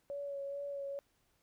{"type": "tone with vibrato", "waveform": "sine", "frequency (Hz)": 562, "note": "C#5", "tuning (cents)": 24, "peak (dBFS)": -38, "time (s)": [0.1, 0.99], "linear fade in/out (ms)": 0, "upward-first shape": "sine", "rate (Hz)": 2.3, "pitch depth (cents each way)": 21, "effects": ["pink hiss -75 dBFS RMS until 1.42 s"]}